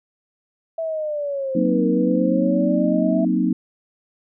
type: linear two-way sweep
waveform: sine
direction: down then up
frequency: 659.3 to 466.2 to 659.3 Hz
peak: -22 dBFS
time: 0.78-3.25 s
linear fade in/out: 5 ms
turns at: 1.87 s
type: chord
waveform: sine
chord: C half-diminished seventh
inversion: second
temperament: equal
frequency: 185 / 233.1 / 261.6 / 311.1 Hz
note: Gb3 / Bb3 / C4 / Eb4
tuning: 0 / 0 / 0 / 0 cents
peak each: -22 dBFS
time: 1.55-3.53 s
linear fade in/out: 5 ms
effects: none